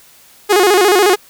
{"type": "tone with vibrato", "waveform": "sawtooth", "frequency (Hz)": 387.7, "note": "G4", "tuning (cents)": -19, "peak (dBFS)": -4, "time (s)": [0.49, 1.16], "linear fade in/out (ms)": 20, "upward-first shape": "square", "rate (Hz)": 14, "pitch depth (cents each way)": 120, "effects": ["white hiss -45 dBFS RMS until 1.29 s"]}